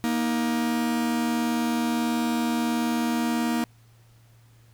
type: tone pair together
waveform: 45% pulse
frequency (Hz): 235.6 / 314.1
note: A#3 / D#4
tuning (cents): +19 / +16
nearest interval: perfect fourth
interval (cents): 497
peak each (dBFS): -24 / -29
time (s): 0.04-3.64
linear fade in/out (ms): 0
effects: added 115 Hz sine -53 dBFS peak until 4.73 s + pink hiss -62 dBFS RMS until 4.73 s